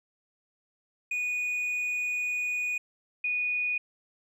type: tone pair in turn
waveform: triangle / sine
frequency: 2467 / 2467 Hz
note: D#7 / D#7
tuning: -15 / -15 cents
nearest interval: unison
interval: 0 cents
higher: neither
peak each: -26 dBFS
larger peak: neither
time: 1.11-2.78 / 3.24-3.78 s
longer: first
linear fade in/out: 5 ms
effects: resampled to 32000 Hz